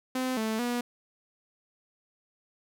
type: tone with pitch steps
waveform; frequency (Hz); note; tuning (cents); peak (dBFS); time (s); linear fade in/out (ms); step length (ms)
sawtooth; 257 / 220 / 242.2; C4 / A3 / B3; -31 / 0 / -34; -24; 0.15-0.81; 5; 220
effects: none